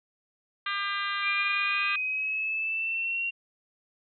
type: harmonic tone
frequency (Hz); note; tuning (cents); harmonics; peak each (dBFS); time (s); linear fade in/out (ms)
400; G4; +35; 3 / 4 / 5 / 6 / 7 / 8 / 9 / 10; -32 / -34 / -36 / -38 / -39 / -40 / -41 / -42; 0.66-1.96; 5
type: exponential sweep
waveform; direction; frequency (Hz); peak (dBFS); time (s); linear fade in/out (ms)
sine; up; 2379 to 2759; -27; 1.22-3.31; 20
effects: none